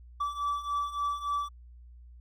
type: beating tone pair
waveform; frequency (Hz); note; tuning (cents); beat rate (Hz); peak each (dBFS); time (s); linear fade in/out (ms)
triangle; 1154 / 1157.5; D6 / D6; -31 / -25; 3.5; -33 / -29; 0.2-1.49; 10
effects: added 60 Hz sine -48 dBFS peak until 2.2 s